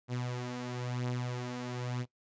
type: beating tone pair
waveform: sawtooth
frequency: 123 / 124 Hz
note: B2 / B2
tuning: -7 / +7 cents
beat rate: 1 Hz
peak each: -36 / -32 dBFS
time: 0.08-2.06 s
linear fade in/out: 50 ms
effects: noise-tail reverb RT60 0.1 s tail -18 dB re dry + resampled to 16000 Hz